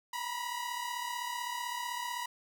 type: tone pair together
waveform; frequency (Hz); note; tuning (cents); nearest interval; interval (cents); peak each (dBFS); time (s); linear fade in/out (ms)
sawtooth; 950.2 / 986; A#5 / B5; +33 / -3; minor second; 64; -35 / -34; 0.13-2.26; 5
effects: none